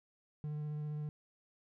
triangle tone with vibrato, 150 Hz, D3, 37 cents sharp, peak -35 dBFS, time 0.44-1.09 s, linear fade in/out 0 ms, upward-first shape sine, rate 15 Hz, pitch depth 12 cents each way, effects none

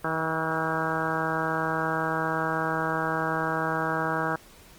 harmonic tone with a mistuned harmonic, 160.3 Hz, E3, 48 cents flat, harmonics 1 / 2 / 3 / 4 / 5 / 6 / 7 / 8 / 9 / 10, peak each -34 / -34 / -34 / -34 / -34 / -34 / -34 / -34 / -34 / -34 dBFS, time 0.04-4.36 s, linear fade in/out 5 ms, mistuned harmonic 8, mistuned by +27 cents, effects pink hiss -52 dBFS RMS until 4.78 s + Opus 32 kbps

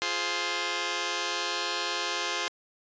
5% pulse chord, F minor, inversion none, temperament just, 349.2 / 419.1 / 523.8 Hz, F4 / Ab4 / C5, 0 / +16 / +2 cents, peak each -22 dBFS, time 0.02-2.48 s, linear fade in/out 0 ms, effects resampled to 16000 Hz

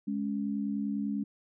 sine tone pair together, 208.4 / 278.5 Hz, G#3 / C#4, +6 / +8 cents, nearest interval perfect fourth, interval 502 cents, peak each -31 / -34 dBFS, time 0.07-1.24 s, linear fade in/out 10 ms, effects none

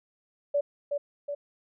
sine tone with echo, 575 Hz, D5, 37 cents flat, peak -22 dBFS, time 0.54-0.61 s, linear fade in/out 10 ms, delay 370 ms, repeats 2, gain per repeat -4 dB, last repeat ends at 1.35 s, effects none

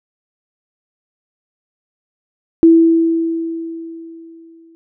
sine tone with exponential decay, 329.6 Hz, E4, in tune, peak -3 dBFS, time 2.63-4.75 s, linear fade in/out 0 ms, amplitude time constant 460 ms, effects none

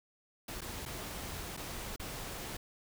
pink noise with dropouts, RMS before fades -42 dBFS, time 0.48-2.57 s, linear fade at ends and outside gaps 5 ms, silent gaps 0.608-0.616 / 0.854-0.859 / 1.567-1.573 / 1.962-1.996 s, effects none

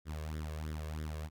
sawtooth tone with flanger, 77.3 Hz, D#2, 11 cents flat, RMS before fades -40 dBFS, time 0.05-1.3 s, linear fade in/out 50 ms, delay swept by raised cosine 0.56 to 1.86 ms, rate 3.1 Hz, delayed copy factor +0.75, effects none

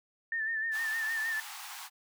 sine tone with vibrato, 1788 Hz, A6, 27 cents sharp, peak -30 dBFS, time 0.32-1.4 s, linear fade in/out 2 ms, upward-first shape sine, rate 6.5 Hz, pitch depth 50 cents each way
pink high-pass noise, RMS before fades -44 dBFS, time 0.71-1.9 s, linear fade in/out 50 ms, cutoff 750 Hz, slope 96 dB/octave
effects none

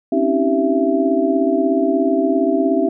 sine tone cluster, 264.9 / 281.8 / 318 / 386.1 / 667 Hz, C4 / C#4 / D#4 / G4 / E5, +22 / +29 / +38 / -26 / +20 cents, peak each -20 dBFS, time 0.12-2.89 s, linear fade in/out 5 ms, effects none

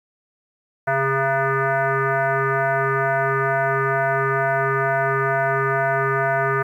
sine tone with frequency modulation, 407.6 Hz, G#4, 32 cents flat, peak -17 dBFS, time 0.87-6.63 s, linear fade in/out 10 ms, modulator 271 Hz, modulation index 5, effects 9-bit

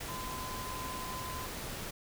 sine tone in noise, 1022 Hz, C6, 41 cents flat, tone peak -41 dBFS, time 0.08-1.46 s, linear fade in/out 10 ms, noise pink, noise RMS -41 dBFS, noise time 0-1.91 s, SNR -3 dB, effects none

